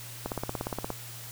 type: click train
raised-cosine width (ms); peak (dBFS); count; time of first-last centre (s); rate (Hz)
1; -17; 12; 0.26-0.903; 17.1
effects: added 118 Hz sine -45 dBFS peak until 1.31 s + white hiss -44 dBFS RMS until 1.31 s